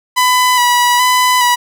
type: tone with vibrato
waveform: sawtooth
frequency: 987.8 Hz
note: B5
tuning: in tune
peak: -5 dBFS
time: 0.16-1.56 s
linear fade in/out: 20 ms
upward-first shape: square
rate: 1.2 Hz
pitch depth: 24 cents each way
effects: none